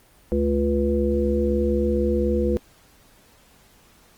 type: harmonic tone with a mistuned harmonic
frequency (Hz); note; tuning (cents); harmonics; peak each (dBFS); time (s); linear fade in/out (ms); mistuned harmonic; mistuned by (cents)
70.1; C#2; +20; 1 / 3 / 5 / 7; -24 / -24 / -24 / -24; 0.32-2.57; 0; 3; +34
effects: pink hiss -55 dBFS RMS until 4.17 s + Opus 24 kbps